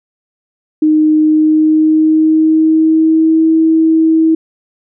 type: tone with pitch glide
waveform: sine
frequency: 308.8 to 321.5 Hz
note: D#4 to E4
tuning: -13 to -43 cents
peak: -6 dBFS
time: 0.82-4.35 s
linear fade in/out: 5 ms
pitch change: +70 cents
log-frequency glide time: 1.2-3.48 s
effects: none